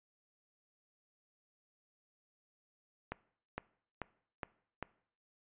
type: accelerating click train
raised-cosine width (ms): 0.5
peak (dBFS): -23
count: 5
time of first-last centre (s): 3.12-4.827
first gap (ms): 460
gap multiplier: 0.95
effects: noise-tail reverb RT60 0.6 s tail -21 dB re dry + resampled to 8000 Hz